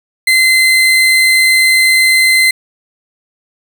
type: tone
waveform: 35% pulse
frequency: 2062 Hz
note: C7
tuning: 26 cents flat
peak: -5 dBFS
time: 0.27-2.51 s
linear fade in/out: 5 ms
effects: none